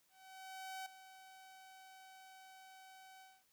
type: tone with ADSR envelope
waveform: sawtooth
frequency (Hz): 760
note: F#5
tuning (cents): +46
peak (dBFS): -40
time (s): 0.09-3.44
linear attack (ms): 770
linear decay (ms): 4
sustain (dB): -13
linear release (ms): 230
effects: white hiss -75 dBFS RMS until 3.52 s